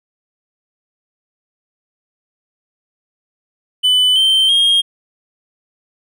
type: tone with pitch steps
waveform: triangle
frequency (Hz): 3000 / 3118 / 3241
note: F#7 / G7 / G#7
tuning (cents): +23 / -10 / -43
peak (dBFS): -8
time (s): 3.83-4.82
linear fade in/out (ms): 20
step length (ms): 330
effects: none